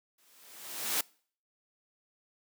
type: noise with exponential growth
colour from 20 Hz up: white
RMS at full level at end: -28 dBFS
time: 0.18-1.01 s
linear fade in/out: 5 ms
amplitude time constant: 180 ms
effects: noise-tail reverb RT60 0.5 s tail -25 dB re dry + high-pass 200 Hz 12 dB/octave